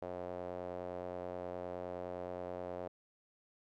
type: tone with band-pass filter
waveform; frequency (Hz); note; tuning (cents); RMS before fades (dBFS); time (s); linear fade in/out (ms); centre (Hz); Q
sawtooth; 89.6; F2; +45; -43; 0.02-2.88; 5; 580; 2.9
effects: none